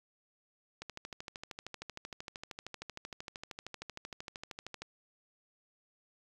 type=click train; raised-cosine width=0.2 ms; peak=-25 dBFS; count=53; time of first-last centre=0.82-4.82 s; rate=13 Hz; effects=10-bit